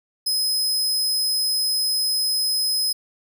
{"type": "tone", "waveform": "sawtooth", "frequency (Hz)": 5080, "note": "D#8", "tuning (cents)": 35, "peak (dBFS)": -17, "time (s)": [0.26, 2.93], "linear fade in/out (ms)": 10, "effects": []}